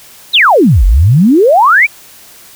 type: exponential two-way sweep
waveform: sine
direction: down then up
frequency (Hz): 4186 to 43.09 to 2470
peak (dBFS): -3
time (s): 0.33-1.87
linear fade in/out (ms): 20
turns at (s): 0.85
effects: white hiss -37 dBFS RMS until 2.55 s